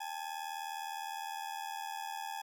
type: ring-modulated tone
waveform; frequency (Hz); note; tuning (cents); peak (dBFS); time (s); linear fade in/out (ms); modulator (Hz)
40% pulse; 841; G#5; +22; -35; 0-2.42; 10; 39.9
effects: none